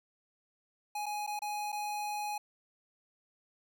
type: tone with dropouts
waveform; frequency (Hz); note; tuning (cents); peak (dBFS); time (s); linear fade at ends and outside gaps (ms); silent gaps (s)
square; 834; G#5; +7; -35; 0.95-2.38; 5; 1.059-1.063 / 1.266-1.274 / 1.392-1.419 / 1.72-1.726
effects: none